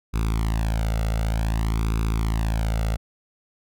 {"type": "tone with flanger", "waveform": "sawtooth", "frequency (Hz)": 55, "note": "A1", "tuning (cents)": 0, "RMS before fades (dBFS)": -23, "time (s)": [0.13, 2.97], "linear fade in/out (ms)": 20, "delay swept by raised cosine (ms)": [0.8, 1.46], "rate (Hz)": 0.54, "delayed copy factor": 0.85, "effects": []}